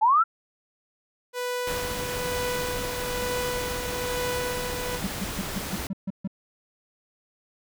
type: linear sweep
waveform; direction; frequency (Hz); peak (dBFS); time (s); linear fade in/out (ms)
sine; up; 830.6 to 1392; -16; 0.01-0.24; 20
type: tone with tremolo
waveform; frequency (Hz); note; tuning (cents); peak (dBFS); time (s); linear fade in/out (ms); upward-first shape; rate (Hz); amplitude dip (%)
sawtooth; 493.9; B4; 0; -23; 1.33-5; 50; sine; 1.1; 45
type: noise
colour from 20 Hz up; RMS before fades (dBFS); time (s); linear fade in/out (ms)
pink; -33; 1.67-5.87; 2
type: tone bursts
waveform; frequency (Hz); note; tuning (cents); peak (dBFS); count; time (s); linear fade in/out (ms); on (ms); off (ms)
triangle; 192.9; G3; -28; -24; 8; 5.04-6.276; 5; 32; 140
effects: none